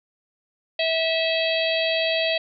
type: harmonic tone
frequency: 651 Hz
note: E5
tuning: 22 cents flat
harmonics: 1 / 3 / 4 / 5 / 6 / 7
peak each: -23 / -31 / -27 / -28 / -29 / -33 dBFS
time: 0.79-2.38 s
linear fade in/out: 5 ms
effects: none